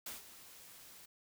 white noise with ADSR envelope, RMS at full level -43 dBFS, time 0.06-1.06 s, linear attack 4 ms, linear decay 150 ms, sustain -13 dB, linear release 10 ms, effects none

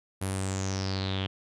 sawtooth tone with low-pass filter sweep, 95.7 Hz, G2, 41 cents flat, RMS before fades -31 dBFS, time 0.21-1.27 s, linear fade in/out 10 ms, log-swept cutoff 11000 to 3100 Hz, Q 7, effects none

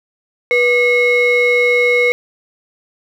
triangle ring-modulated tone, 843 Hz, G#5, 26 cents sharp, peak -5 dBFS, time 0.51-2.12 s, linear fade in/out 0 ms, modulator 1330 Hz, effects none

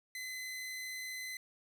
sawtooth tone, 2033 Hz, B6, 50 cents sharp, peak -37 dBFS, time 0.15-1.37 s, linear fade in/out 2 ms, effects none

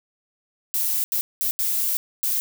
violet noise bursts at uneven times, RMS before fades -23 dBFS, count 5, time 0.74-1.04 / 1.12-1.21 / 1.41-1.51 / 1.59-1.97 / 2.23-2.4 s, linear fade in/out 0 ms, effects none

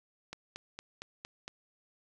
click train, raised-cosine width 0.2 ms, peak -24 dBFS, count 6, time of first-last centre 0.33-1.479 s, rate 4.35 Hz, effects none

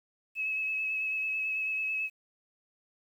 sine tone with vibrato, 2582 Hz, E7, 37 cents flat, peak -29 dBFS, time 0.35-2.1 s, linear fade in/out 50 ms, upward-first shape sine, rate 9.1 Hz, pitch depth 20 cents each way, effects 10-bit

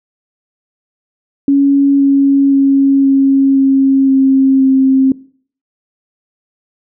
sine tone with pitch steps, 278.9 / 276.7 / 274.4 / 272.2 / 270 / 267.8 / 265.7 Hz, C#4 / C#4 / C#4 / C#4 / C#4 / C4 / C4, +11 / -3 / -17 / -31 / -45 / +40 / +27 cents, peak -6 dBFS, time 1.48-5.12 s, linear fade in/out 2 ms, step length 520 ms, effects noise-tail reverb RT60 0.5 s tail -21 dB re dry

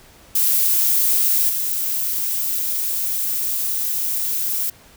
violet noise with level steps, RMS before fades -17 / -22 dBFS, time 0.35-4.7 s, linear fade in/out 5 ms, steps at 1.49 s, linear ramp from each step 5 ms, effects pink hiss -48 dBFS RMS until 4.96 s

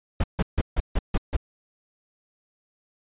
brown noise bursts, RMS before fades -21 dBFS, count 7, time 0.2-1.366 s, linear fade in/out 5 ms, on 38 ms, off 150 ms, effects resampled to 8000 Hz

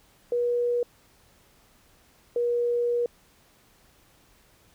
sine tone pair in turn, 482.2 / 478.9 Hz, B4 / A#4, -41 / +47 cents, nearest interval unison, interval 12 cents, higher first, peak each -22 dBFS, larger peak neither, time 0.32-0.83 / 2.36-3.06 s, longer second, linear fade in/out 2 ms, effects pink hiss -60 dBFS RMS until 4.74 s

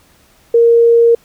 sine tone, 466.2 Hz, A#4, in tune, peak -5 dBFS, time 0.54-1.15 s, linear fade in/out 5 ms, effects pink hiss -50 dBFS RMS until 1.24 s

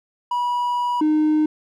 triangle tone pair in turn, 973 / 307.1 Hz, B5 / D#4, -26 / -23 cents, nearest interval octave + minor sixth, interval 1997 cents, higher first, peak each -17 / -12 dBFS, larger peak second, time 0.31-1.01 / 1.01-1.46 s, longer first, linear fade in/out 5 ms, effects tanh soft clip ceiling -9 dBFS

